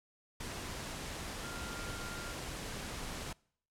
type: tone in noise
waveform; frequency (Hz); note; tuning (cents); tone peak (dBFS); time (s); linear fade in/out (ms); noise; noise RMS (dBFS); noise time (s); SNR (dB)
sine; 1396.9; F6; 0; -47; 1.43-2.33; 5; pink; -42; 0.4-3.33; -8
effects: noise-tail reverb RT60 0.6 s tail -25 dB re dry + low-pass 10000 Hz 12 dB/octave